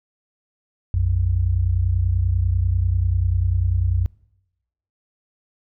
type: tone pair together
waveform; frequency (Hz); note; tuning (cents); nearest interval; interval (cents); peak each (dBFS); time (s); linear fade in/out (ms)
sine; 61.01 / 91.2; B1 / F#2; -20 / -24; perfect fifth; 696; -21 / -18; 0.94-4.06; 0
effects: noise-tail reverb RT60 0.9 s tail -23 dB re dry